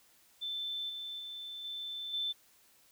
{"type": "tone with level steps", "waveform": "sine", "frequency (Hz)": 3534, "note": "A7", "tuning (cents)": 7, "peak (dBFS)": [-35, -39, -41, -38, -32], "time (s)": [0.41, 2.33], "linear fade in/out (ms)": 20, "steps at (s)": [0.89, 1.19, 1.64, 2.13], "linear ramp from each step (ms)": 10, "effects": ["white hiss -65 dBFS RMS until 2.91 s"]}